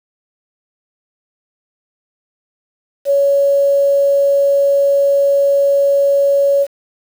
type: tone with quantisation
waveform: sine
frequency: 560 Hz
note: C#5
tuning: 18 cents sharp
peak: -9 dBFS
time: 3.05-6.67 s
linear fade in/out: 50 ms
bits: 6
effects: none